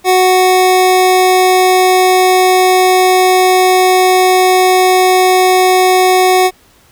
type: tone pair together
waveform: square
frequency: 370 / 740 Hz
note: F#4 / F#5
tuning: 0 / 0 cents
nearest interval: octave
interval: 1200 cents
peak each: -10 dBFS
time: 0.04-6.51 s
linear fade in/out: 50 ms
effects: pink hiss -47 dBFS RMS until 6.91 s